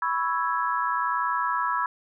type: chord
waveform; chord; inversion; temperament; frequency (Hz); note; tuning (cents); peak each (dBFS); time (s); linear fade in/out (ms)
sine; C# minor seventh; third; equal; 987.8 / 1108.7 / 1318.5 / 1661.2; B5 / C#6 / E6 / G#6; 0 / 0 / 0 / 0; -27 / -30 / -28 / -31; 0.02-1.86; 2
effects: none